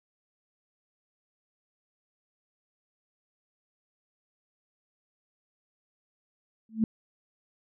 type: tone with exponential growth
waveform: sine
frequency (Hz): 221.4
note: A3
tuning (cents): +11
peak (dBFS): -17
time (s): 6.69-6.84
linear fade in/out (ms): 2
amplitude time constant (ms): 32
effects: none

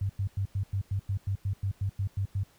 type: tone bursts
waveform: sine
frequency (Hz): 98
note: G2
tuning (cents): 0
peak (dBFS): -26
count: 14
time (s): 0.01-2.435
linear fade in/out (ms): 5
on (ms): 85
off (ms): 95
effects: pink hiss -62 dBFS RMS until 2.58 s

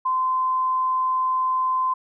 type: tone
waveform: sine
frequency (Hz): 1032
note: C6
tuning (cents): -24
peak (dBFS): -19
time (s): 0.05-1.94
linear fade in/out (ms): 10
effects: none

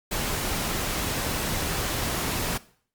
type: noise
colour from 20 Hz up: pink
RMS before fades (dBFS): -28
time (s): 0.11-2.58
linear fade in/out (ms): 10
effects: noise-tail reverb RT60 0.5 s tail -18 dB re dry + Opus 48 kbps

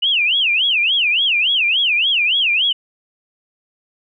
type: tone with vibrato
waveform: sine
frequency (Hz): 2817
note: F7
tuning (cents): +14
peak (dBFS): -13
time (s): 0.02-2.73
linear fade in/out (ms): 10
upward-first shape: sine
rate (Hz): 3.5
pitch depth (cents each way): 300
effects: none

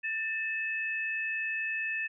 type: tone pair together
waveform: sine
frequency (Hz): 1782 / 2589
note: A6 / E7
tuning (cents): +22 / -32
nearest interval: tritone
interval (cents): 646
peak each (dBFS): -33 / -33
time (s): 0.03-2.08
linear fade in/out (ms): 20
effects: none

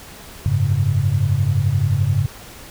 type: chord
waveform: sine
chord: F# suspended second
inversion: none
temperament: just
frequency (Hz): 92.5 / 104.06 / 138.75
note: F#2 / G#2 / C#3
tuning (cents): 0 / +4 / +2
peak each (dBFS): -21 / -18 / -19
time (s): 0.46-2.26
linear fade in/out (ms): 0
effects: pink hiss -39 dBFS RMS until 2.7 s

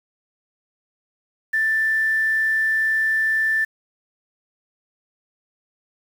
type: tone with quantisation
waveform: sine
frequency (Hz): 1769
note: A6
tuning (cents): +9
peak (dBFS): -17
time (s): 1.53-3.65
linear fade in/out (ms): 10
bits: 7
effects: none

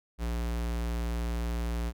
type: tone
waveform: square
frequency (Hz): 58.27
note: A#1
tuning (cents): 0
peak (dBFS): -30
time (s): 0.18-1.93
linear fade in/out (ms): 50
effects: none

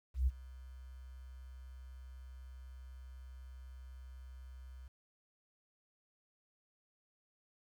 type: tone with ADSR envelope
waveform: sine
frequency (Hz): 64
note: C2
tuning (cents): -38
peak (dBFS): -26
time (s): 0.14-4.88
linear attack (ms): 130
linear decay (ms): 34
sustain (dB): -22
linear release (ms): 5
effects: 11-bit

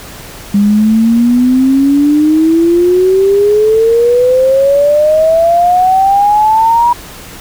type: exponential sweep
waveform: sine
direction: up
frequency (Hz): 200.3 to 966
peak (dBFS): -5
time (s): 0.54-6.93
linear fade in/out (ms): 5
effects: pink hiss -30 dBFS RMS until 7.4 s

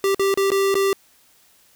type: tone with dropouts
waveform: square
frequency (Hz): 392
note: G4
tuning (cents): 0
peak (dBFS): -17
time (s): 0.04-0.93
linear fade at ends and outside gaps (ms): 1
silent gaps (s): 0.146-0.195 / 0.341-0.374 / 0.504-0.517 / 0.743-0.753
effects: white hiss -56 dBFS RMS until 1.75 s

